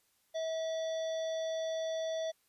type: harmonic tone with a mistuned harmonic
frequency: 646 Hz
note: E5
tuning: 35 cents flat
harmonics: 1 / 3 / 5 / 7 / 9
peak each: -33 / -51 / -47 / -58 / -53 dBFS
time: 0.34-2.32 s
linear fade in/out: 20 ms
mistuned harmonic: 5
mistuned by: +120 cents
effects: white hiss -73 dBFS RMS until 2.48 s + resampled to 32000 Hz